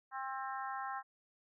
harmonic tone with a mistuned harmonic, 265.7 Hz, C4, 27 cents sharp, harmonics 3 / 4 / 5 / 6 / 7, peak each -42 / -43 / -45 / -48 / -51 dBFS, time 0.11-1.03 s, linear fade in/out 50 ms, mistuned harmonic 7, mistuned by -23 cents, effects none

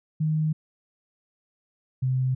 sine tone pair in turn, 155.56 / 129.46 Hz, D#3 / C3, 0 / -18 cents, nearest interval minor third, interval 318 cents, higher first, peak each -21 / -21 dBFS, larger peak neither, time 0.2-0.53 / 2.02-2.35 s, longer neither, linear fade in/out 10 ms, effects none

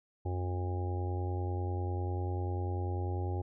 harmonic tone, 90.1 Hz, F#2, 45 cents flat, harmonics 1 / 3 / 4 / 5 / 6 / 7 / 8 / 9, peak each -32 / -46 / -41 / -48 / -50 / -54 / -53 / -44 dBFS, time 0.25-3.42 s, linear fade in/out 10 ms, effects none

